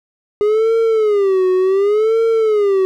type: tone with vibrato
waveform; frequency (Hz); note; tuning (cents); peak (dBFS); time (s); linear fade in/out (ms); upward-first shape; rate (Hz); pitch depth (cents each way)
triangle; 410; G#4; -22; -9; 0.41-2.85; 0; sine; 0.68; 180
effects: none